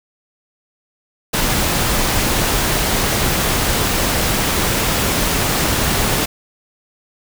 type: noise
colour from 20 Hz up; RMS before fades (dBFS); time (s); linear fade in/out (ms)
pink; -17; 1.33-6.26; 10
effects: none